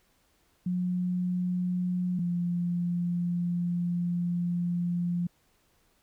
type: tone pair in turn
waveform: sine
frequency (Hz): 180 / 174.47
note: F#3 / F3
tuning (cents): -47 / -1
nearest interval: minor second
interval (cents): 54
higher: first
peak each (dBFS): -26 / -26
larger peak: neither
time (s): 0.66-2.19 / 2.19-5.27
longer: second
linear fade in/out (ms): 5
effects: pink hiss -68 dBFS RMS until 6.02 s